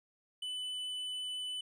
triangle tone with hard clipping, 2998 Hz, F#7, 22 cents sharp, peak -38 dBFS, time 0.42-1.61 s, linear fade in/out 5 ms, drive 8 dB, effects none

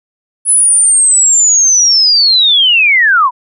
sine linear sweep, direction down, 10260 to 940 Hz, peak -5 dBFS, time 0.45-3.31 s, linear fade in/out 50 ms, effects none

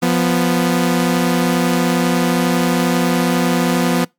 sawtooth tone pair together, 174.61 / 246.9 Hz, F3 / B3, 0 / 0 cents, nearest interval tritone, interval 600 cents, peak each -12 dBFS, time 0.02-4.05 s, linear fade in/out 10 ms, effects noise-tail reverb RT60 0.2 s tail -25 dB re dry + MP3 96 kbps

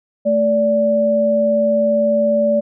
sine tone pair together, 221.3 / 581 Hz, A3 / D5, +10 / -19 cents, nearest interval octave + perfect fourth, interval 1671 cents, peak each -19 / -13 dBFS, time 0.25-2.61 s, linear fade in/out 20 ms, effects none

